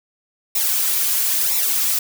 blue noise with flanger, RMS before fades -19 dBFS, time 0.55-1.99 s, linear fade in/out 5 ms, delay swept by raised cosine 0.64 to 4.74 ms, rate 1 Hz, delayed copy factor -0.75, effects none

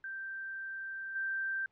sine tone with level steps, 1568 Hz, G6, in tune, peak -38 / -32 dBFS, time 0.04-1.66 s, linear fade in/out 2 ms, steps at 1.15 s, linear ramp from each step 10 ms, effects pink hiss -75 dBFS RMS until 1.71 s + low-pass 3000 Hz 12 dB/octave

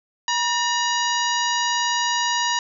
harmonic tone with a mistuned harmonic, 960 Hz, B5, 49 cents flat, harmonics 1 / 2 / 3 / 4 / 5 / 6 / 7, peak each -23 / -26 / -28 / -29 / -30 / -31 / -31 dBFS, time 0.28-2.59 s, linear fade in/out 2 ms, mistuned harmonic 2, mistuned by -94 cents, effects none

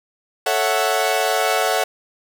sawtooth chord, F# minor seventh, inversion first, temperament equal, 440 / 554.4 / 659.3 / 740 Hz, A4 / C#5 / E5 / F#5, 0 / 0 / 0 / 0 cents, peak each -20 / -20 / -19 / -17 dBFS, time 0.46-1.84 s, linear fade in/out 5 ms, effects none

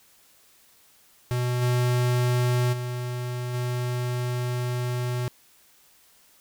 square tone with level steps, 123.47 Hz, B2, in tune, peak -24 / -21 / -29 / -26 dBFS, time 1.31-5.28 s, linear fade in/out 0 ms, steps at 1.61 / 2.72 / 3.53 s, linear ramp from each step 20 ms, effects white hiss -58 dBFS RMS until 6.4 s

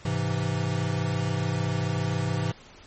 square chord, Ab augmented, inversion none, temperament equal, 103.83 / 130.81 / 164.81 Hz, Ab2 / C3 / E3, 0 / 0 / 0 cents, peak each -30 dBFS, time 0.05-2.52 s, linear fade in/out 5 ms, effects pink hiss -50 dBFS RMS until 2.86 s + MP3 32 kbps

